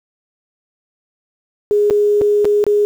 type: tone with dropouts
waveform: sine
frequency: 414.3 Hz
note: G#4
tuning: 4 cents flat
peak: -10 dBFS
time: 1.71-2.85 s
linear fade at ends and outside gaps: 0 ms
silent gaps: 1.9-1.908 / 2.212-2.217 / 2.446-2.453 / 2.64-2.666 s
effects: 7-bit